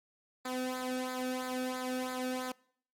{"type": "tone with flanger", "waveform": "sawtooth", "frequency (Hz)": 254.8, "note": "C4", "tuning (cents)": -46, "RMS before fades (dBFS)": -36, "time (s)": [0.45, 2.52], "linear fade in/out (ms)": 5, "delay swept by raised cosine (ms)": [0.34, 1.02], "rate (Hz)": 3, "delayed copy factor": -0.75, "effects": ["noise-tail reverb RT60 0.6 s tail -24 dB re dry", "MP3 64 kbps"]}